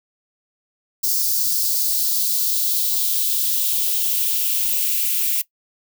violet noise with high-pass filter sweep, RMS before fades -20 dBFS, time 1.03-5.42 s, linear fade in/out 10 ms, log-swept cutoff 5100 to 2400 Hz, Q 2.7, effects noise-tail reverb RT60 0.1 s tail -19 dB re dry

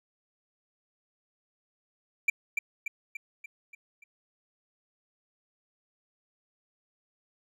triangle tone with echo, 2349 Hz, D7, in tune, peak -18 dBFS, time 2.28-2.3 s, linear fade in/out 5 ms, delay 290 ms, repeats 6, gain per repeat -5 dB, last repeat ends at 4.04 s, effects none

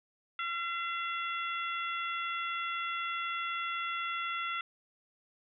harmonic tone, 681 Hz, F5, 44 cents flat, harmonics 2 / 3 / 4 / 5, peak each -35 / -39 / -41 / -43 dBFS, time 0.39-4.61 s, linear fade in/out 2 ms, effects none

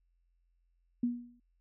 sine tone with exponential decay, 241.2 Hz, B3, 41 cents flat, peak -25 dBFS, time 1.03-1.4 s, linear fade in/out 5 ms, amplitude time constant 80 ms, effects added 43 Hz sine -70 dBFS peak until 1.6 s

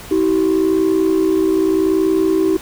sine tone pair together, 321.4 / 382.2 Hz, E4 / G4, -44 / -44 cents, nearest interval minor third, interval 300 cents, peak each -13 dBFS, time 0.11-2.57 s, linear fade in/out 5 ms, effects tanh soft clip ceiling -9 dBFS + pink hiss -35 dBFS RMS until 2.61 s

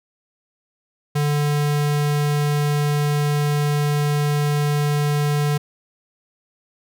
square tone, 146.83 Hz, D3, in tune, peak -18 dBFS, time 1.15-5.58 s, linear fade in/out 10 ms, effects none

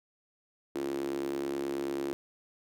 sawtooth tone with high-pass filter, 69.3 Hz, C#2, in tune, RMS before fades -34 dBFS, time 0.75-2.13 s, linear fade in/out 0 ms, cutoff 330 Hz, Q 7.4, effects none

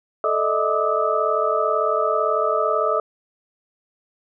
sine tone cluster, 438.2 / 604 / 642 / 1191 / 1284 Hz, A4 / D5 / E5 / D6 / E6, -7 / +48 / -46 / +24 / -46 cents, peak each -24 dBFS, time 0.24-3 s, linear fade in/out 2 ms, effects none

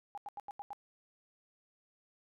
sine tone bursts, 815 Hz, G#5, 33 cents flat, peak -40 dBFS, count 6, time 0.15-0.731 s, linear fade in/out 0 ms, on 26 ms, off 85 ms, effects none

